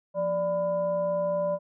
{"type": "tone with frequency modulation", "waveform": "sine", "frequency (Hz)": 587.3, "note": "D5", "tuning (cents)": 0, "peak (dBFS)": -24, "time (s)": [0.14, 1.59], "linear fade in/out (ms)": 50, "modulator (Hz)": 413, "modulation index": 0.52, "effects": []}